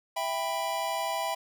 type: chord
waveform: square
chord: E minor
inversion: none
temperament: just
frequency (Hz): 659.3 / 791.1 / 988.9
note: E5 / G5 / B5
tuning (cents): 0 / +16 / +2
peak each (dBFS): -34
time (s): 0.16-1.35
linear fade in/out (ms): 10
effects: none